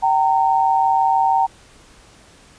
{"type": "tone pair together", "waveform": "sine", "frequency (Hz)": [772, 918.1], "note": ["G5", "A#5"], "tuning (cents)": [-27, -27], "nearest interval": "minor third", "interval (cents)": 300, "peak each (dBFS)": -16, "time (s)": [0.02, 1.47], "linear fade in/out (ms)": 20, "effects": ["pink hiss -48 dBFS RMS until 2.58 s", "resampled to 22050 Hz"]}